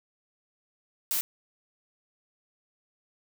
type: noise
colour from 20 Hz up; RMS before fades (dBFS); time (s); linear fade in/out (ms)
blue; -28; 1.11-1.21; 0
effects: none